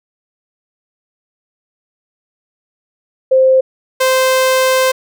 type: tone pair in turn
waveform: sine / sawtooth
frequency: 523.3 / 520 Hz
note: C5 / C5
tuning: 0 / -11 cents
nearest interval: unison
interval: 11 cents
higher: first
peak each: -6 dBFS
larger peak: neither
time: 3.31-3.61 / 4-4.92 s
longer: second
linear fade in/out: 10 ms
effects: none